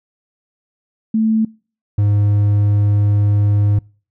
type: tone pair in turn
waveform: sine / triangle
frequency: 220.5 / 102.84 Hz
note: A3 / G#2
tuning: +4 / -17 cents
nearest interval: octave + minor second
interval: 1321 cents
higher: first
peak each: -12 / -9 dBFS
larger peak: second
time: 1.14-1.45 / 1.98-3.79 s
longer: second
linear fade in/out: 5 ms
effects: noise-tail reverb RT60 0.4 s tail -26 dB re dry